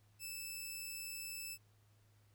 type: tone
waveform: 10% pulse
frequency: 2632 Hz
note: E7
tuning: 3 cents flat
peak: -35 dBFS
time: 0.19-1.58 s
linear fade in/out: 50 ms
effects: added 104 Hz sine -67 dBFS peak until 2.34 s + pink hiss -75 dBFS RMS until 2.34 s